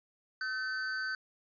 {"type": "tone with amplitude modulation", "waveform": "square", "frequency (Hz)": 1527, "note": "G6", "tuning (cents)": -46, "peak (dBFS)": -31, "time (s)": [0.41, 1.15], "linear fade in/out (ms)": 2, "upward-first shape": "sine", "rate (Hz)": 239, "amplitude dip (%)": 60, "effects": ["resampled to 11025 Hz"]}